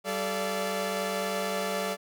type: tone cluster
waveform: sawtooth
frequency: 192.6 / 434.7 / 583 / 684 Hz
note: G3 / A4 / D5 / F5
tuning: -30 / -21 / -13 / -36 cents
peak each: -32 / -30 / -29 / -31 dBFS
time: 0.04-1.97 s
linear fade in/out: 50 ms
effects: none